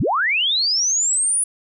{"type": "linear sweep", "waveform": "sine", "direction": "up", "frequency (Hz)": [56.9, 9956], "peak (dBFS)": -16, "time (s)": [0, 1.44], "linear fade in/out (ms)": 5, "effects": []}